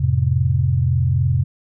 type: chord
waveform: sine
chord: F major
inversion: none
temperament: equal with one note detuned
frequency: 87.31 / 109.3 / 130.81 Hz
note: F2 / A2 / C3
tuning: 0 / -11 / 0 cents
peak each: -19 / -21 / -17 dBFS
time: 0-1.44 s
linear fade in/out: 10 ms
effects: none